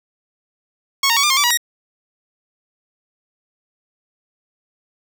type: tone with pitch steps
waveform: 10% pulse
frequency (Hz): 1100 / 925 / 1124 / 1198 / 1069 / 1160 / 963 / 1888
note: C#6 / A#5 / C#6 / D6 / C6 / D6 / B5 / A#6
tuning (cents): -14 / -14 / +24 / +34 / +37 / -22 / -44 / +22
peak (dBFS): -5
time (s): 1.03-1.574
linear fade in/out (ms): 5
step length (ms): 68
effects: none